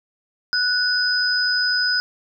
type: tone pair together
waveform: sine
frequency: 1480 / 5008 Hz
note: F#6 / D#8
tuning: 0 / +10 cents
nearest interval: octave + major sixth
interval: 2110 cents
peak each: -20 dBFS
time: 0.53-2 s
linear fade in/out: 0 ms
effects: none

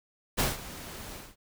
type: noise with ADSR envelope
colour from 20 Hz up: pink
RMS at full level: -25 dBFS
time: 0.37-1.36 s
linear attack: 28 ms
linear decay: 170 ms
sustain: -17 dB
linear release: 210 ms
effects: none

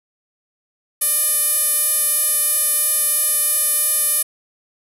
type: tone with band-pass filter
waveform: sawtooth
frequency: 601 Hz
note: D5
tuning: 40 cents sharp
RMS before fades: -18 dBFS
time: 1.01-4.23 s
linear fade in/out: 10 ms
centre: 11000 Hz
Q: 9.8
effects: none

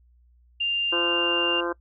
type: tone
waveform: sine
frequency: 2794 Hz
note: F7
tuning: in tune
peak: -22 dBFS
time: 0.6-1.61 s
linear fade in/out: 10 ms
type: harmonic tone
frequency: 172.5 Hz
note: F3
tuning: 21 cents flat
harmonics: 2 / 3 / 4 / 5 / 6 / 7 / 8 / 9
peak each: -28 / -31 / -39 / -40 / -33 / -37 / -38 / -35 dBFS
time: 0.92-1.73 s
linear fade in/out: 10 ms
effects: noise-tail reverb RT60 0.1 s tail -23 dB re dry + added 60 Hz sine -55 dBFS peak until 1.8 s

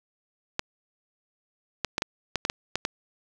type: clicks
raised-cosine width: 0.2 ms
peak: -8 dBFS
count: 9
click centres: 0.594 / 1.847 / 1.981 / 2.021 / 2.357 / 2.451 / 2.499 / 2.756 / 2.851 s
effects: none

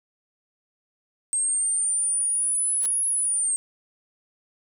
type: linear two-way sweep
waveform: sine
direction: up then down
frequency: 8372 to 10548 to 8372 Hz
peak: -21 dBFS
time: 1.33-3.56 s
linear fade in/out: 0 ms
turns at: 3.08 s
type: noise with exponential growth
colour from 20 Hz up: white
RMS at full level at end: -33 dBFS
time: 2.75-2.86 s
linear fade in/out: 2 ms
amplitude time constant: 23 ms
effects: none

